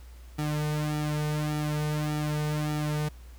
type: tone with flanger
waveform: sawtooth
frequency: 150.7 Hz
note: D3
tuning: 45 cents sharp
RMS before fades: -29 dBFS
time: 0.38-3.09 s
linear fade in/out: 10 ms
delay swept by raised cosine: 1.9 to 3 ms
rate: 1.7 Hz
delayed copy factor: -0.85
effects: added 60 Hz sine -44 dBFS peak until 3.38 s + pink hiss -58 dBFS RMS until 3.38 s